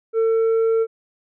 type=tone with tanh clipping; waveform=triangle; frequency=450.1 Hz; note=A4; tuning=39 cents sharp; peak=-16 dBFS; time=0.13-0.87 s; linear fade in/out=50 ms; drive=8 dB; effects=none